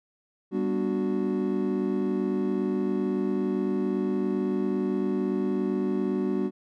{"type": "chord", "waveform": "triangle", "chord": "G major seventh", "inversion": "none", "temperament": "equal with one note detuned", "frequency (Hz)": [196, 243.4, 293.7, 370], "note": ["G3", "B3", "D4", "F#4"], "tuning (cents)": [0, -25, 0, 0], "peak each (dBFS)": [-27, -29, -29, -27], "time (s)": [0.51, 6.51], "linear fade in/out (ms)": 50, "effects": []}